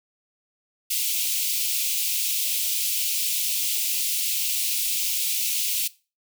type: high-pass noise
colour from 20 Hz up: white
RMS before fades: -25 dBFS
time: 0.9-5.88 s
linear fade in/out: 10 ms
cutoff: 2400 Hz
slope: 48 dB/octave
effects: noise-tail reverb RT60 0.3 s tail -19 dB re dry